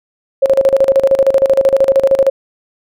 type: tone with tremolo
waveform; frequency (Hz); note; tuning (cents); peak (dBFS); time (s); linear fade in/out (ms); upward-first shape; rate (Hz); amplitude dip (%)
sine; 541; C#5; -42; -5; 0.42-2.3; 10; square; 13; 80
effects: none